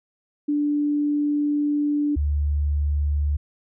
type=tone pair in turn; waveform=sine; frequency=293.2 / 73.09 Hz; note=D4 / D2; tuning=-3 / -8 cents; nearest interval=2 octaves; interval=2405 cents; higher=first; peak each=-19 dBFS; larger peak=neither; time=0.48-2.16 / 2.16-3.37 s; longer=first; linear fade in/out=10 ms; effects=none